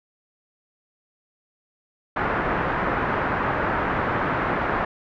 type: low-pass noise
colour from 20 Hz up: white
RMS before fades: -24 dBFS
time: 2.16-4.85 s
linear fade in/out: 5 ms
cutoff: 1600 Hz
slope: 24 dB/octave
effects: none